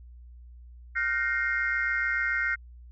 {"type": "tone cluster", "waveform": "sine", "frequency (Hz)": [1407, 1534, 1860, 2117], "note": ["F6", "G6", "A#6", "C7"], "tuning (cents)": [12, -38, -4, 20], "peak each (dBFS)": -30, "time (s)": [0.95, 2.56], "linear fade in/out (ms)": 20, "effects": ["tanh soft clip ceiling -15 dBFS", "added 60 Hz sine -45 dBFS peak until 2.91 s"]}